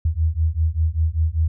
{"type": "beating tone pair", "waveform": "sine", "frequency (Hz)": [77.78, 82.88], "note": ["D#2", "E2"], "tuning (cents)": [0, 10], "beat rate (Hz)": 5.1, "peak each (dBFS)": -20, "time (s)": [0.05, 1.48], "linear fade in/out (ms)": 5, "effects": []}